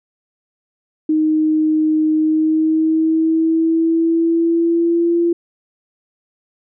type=tone with pitch glide; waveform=sine; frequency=311.1 to 341.2 Hz; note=D#4 to F4; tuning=0 to -40 cents; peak=-12 dBFS; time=1.09-5.33 s; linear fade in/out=5 ms; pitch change=+160 cents; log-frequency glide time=2.14-5.19 s; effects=none